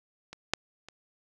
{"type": "clicks", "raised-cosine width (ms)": 0.2, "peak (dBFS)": [-25, -7, -28], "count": 3, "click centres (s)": [0.33, 0.536, 0.886], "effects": []}